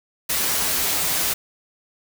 white noise with comb filter, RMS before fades -22 dBFS, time 0.29-1.34 s, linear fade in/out 10 ms, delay 8.5 ms, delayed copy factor -0.5, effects none

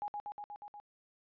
sine tone with echo, 827 Hz, G#5, 8 cents flat, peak -35 dBFS, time 0.02-0.08 s, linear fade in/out 0 ms, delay 120 ms, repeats 6, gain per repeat -2 dB, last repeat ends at 0.8 s, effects resampled to 11025 Hz

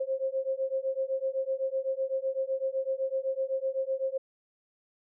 sine beating tone pair, 528 / 535.9 Hz, C5 / C5, +16 / +41 cents, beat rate 7.9 Hz, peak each -31 dBFS, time 0-4.18 s, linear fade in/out 10 ms, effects none

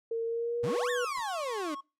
sine tone with pitch glide, 457.5 to 490.3 Hz, A#4 to B4, -32 to -13 cents, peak -29 dBFS, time 0.11-1.05 s, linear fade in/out 5 ms, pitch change +119 cents, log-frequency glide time 0.24-0.88 s
35% pulse exponential two-way sweep, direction up then down, 103.83 to 1866 to 283.2 Hz, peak -31 dBFS, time 0.63-1.75 s, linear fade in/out 10 ms, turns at 0.9 s
triangle tone, 1097 Hz, C#6, 18 cents flat, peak -37 dBFS, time 0.67-1.81 s, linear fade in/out 10 ms
pink noise with exponential decay, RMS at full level -48 dBFS, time 1.17-1.27 s, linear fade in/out 2 ms, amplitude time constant 20 ms
effects noise-tail reverb RT60 0.3 s tail -26 dB re dry + low-pass 10000 Hz 12 dB/octave

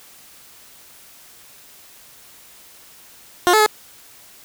15% pulse tone with pitch steps, 355.7 / 431.9 / 426.4 Hz, F4 / A4 / G#4, +32 / -32 / +46 cents, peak -5 dBFS, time 3.47-3.662 s, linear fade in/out 0 ms, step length 64 ms, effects white hiss -46 dBFS RMS until 4.44 s

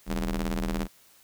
sawtooth ring-modulated tone, 82.41 Hz, E2, in tune, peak -20 dBFS, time 0.06-0.88 s, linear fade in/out 50 ms, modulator 115 Hz, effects white hiss -58 dBFS RMS until 1.23 s

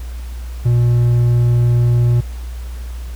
triangle tone, 120 Hz, B2, 49 cents flat, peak -8 dBFS, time 0.65-2.21 s, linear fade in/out 10 ms, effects added 60 Hz sine -24 dBFS peak until 3.15 s + pink hiss -42 dBFS RMS until 3.15 s

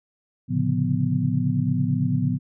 sine tone cluster, 112.1 / 135.5 / 144.5 / 176.7 / 247.2 Hz, A2 / C#3 / D3 / F3 / B3, +33 / -39 / -28 / +21 / +2 cents, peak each -26 dBFS, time 0.48-2.39 s, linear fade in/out 50 ms, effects none

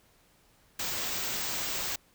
white band-stop noise, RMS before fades -33 dBFS, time 0.79-1.96 s, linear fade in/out 5 ms, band 8400 to 14000 Hz, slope 96 dB/octave, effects pink hiss -64 dBFS RMS until 2.14 s

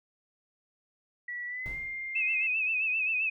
sine tone with pitch glide, 1945 to 2109 Hz, B6 to C7, -27 to +13 cents, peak -34 dBFS, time 1.28-2.47 s, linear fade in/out 5 ms, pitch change +140 cents, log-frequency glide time 1.47-1.77 s
brown noise with exponential decay, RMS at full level -39 dBFS, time 1.66-2.17 s, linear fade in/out 0 ms, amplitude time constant 110 ms
sine tone with vibrato, 2576 Hz, E7, 41 cents flat, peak -26 dBFS, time 2.15-3.3 s, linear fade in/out 10 ms, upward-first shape sine, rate 7.6 Hz, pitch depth 66 cents each way
effects none

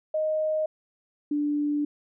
sine tone pair in turn, 622 / 293.5 Hz, D#5 / D4, -1 / -1 cents, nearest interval octave + minor second, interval 1300 cents, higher first, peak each -23 dBFS, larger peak neither, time 0.14-0.66 / 1.31-1.85 s, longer second, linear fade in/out 5 ms, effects none

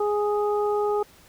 harmonic tone, 415.3 Hz, G#4, in tune, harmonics 1 / 2 / 3, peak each -22 / -28 / -32 dBFS, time 0-1.03 s, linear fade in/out 5 ms, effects pink hiss -53 dBFS RMS until 1.28 s

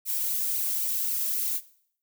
violet noise with flanger, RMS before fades -28 dBFS, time 0.05-1.61 s, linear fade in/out 50 ms, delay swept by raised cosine 0.56 to 1.76 ms, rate 3.8 Hz, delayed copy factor -0.5, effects noise-tail reverb RT60 0.6 s tail -18 dB re dry

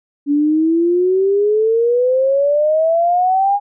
sine exponential sweep, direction up, 283.8 to 820 Hz, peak -11 dBFS, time 0.26-3.6 s, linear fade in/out 50 ms, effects none

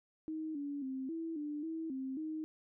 sine tone with pitch steps, 314.6 / 285.5 / 263.7 / 327.6 / 296.3 / 323.5 / 264.4 / 312.9 Hz, D#4 / D4 / C4 / E4 / D4 / E4 / C4 / D#4, +19 / -49 / +14 / -11 / +15 / -32 / +18 / +10 cents, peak -37 dBFS, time 0.28-2.44 s, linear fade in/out 0 ms, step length 270 ms, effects none

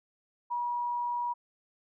sine tone, 963 Hz, B5, 44 cents flat, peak -29 dBFS, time 0.5-1.34 s, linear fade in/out 20 ms, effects none

